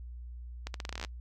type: accelerating click train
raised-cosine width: 0.2 ms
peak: -20 dBFS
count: 13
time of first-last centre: 0.67-1.048 s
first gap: 72 ms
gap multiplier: 0.83
effects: noise-tail reverb RT60 0.1 s tail -25 dB re dry + added 60 Hz sine -41 dBFS peak until 1.2 s

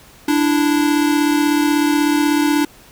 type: tone pair together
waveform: square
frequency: 293.7 / 330 Hz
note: D4 / E4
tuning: 0 / +2 cents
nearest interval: major second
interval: 202 cents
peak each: -15 / -20 dBFS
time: 0.28-2.65 s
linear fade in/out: 5 ms
effects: pink hiss -45 dBFS RMS until 2.91 s

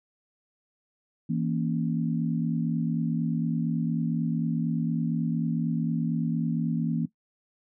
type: chord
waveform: sine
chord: A# diminished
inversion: second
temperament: equal with one note detuned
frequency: 164.15 / 233.1 / 277.2 Hz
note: E3 / A#3 / C#4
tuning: -7 / 0 / 0 cents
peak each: -27 / -28 / -33 dBFS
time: 1.29-7.06 s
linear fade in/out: 10 ms
effects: noise-tail reverb RT60 0.1 s tail -17 dB re dry

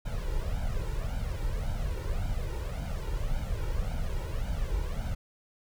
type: noise with flanger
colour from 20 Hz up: brown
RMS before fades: -31 dBFS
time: 0.05-5.15 s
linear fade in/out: 10 ms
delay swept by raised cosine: 1.3 to 2.17 ms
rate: 1.8 Hz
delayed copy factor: +0.8
effects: none

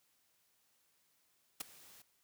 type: noise with ADSR envelope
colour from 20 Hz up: white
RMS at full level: -37 dBFS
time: 1.6-2.02 s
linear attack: 9 ms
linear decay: 11 ms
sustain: -22 dB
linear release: 4 ms
effects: white hiss -75 dBFS RMS until 2.23 s + high-pass 60 Hz 12 dB/octave

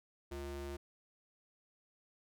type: ring-modulated tone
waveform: square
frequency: 140 Hz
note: C#3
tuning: 18 cents sharp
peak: -39 dBFS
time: 0.31-0.77 s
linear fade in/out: 10 ms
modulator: 212 Hz
effects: none

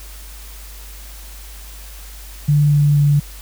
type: tone with pitch steps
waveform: sine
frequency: 146.83 / 145.82 / 144.81 Hz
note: D3 / D3 / D3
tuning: 0 / -12 / -24 cents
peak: -10 dBFS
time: 2.48-3.2 s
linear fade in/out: 10 ms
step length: 240 ms
effects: added 50 Hz sine -34 dBFS peak until 3.41 s + white hiss -40 dBFS RMS until 3.41 s

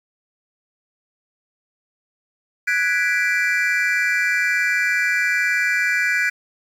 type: chord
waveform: triangle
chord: G# half-diminished seventh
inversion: third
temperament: equal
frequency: 1480 / 1661.2 / 1975.5 / 2349 Hz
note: F#6 / G#6 / B6 / D7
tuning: 0 / 0 / 0 / 0 cents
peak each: -21 dBFS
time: 2.67-6.3 s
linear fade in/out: 10 ms
effects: 8-bit

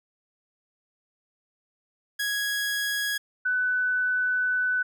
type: tone pair in turn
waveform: sawtooth / sine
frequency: 1661.2 / 1498.2 Hz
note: G#6 / F#6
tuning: 0 / +21 cents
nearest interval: major second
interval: 179 cents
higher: first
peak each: -22 dBFS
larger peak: neither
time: 2.19-3.18 / 3.45-4.83 s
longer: second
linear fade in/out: 10 ms
effects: none

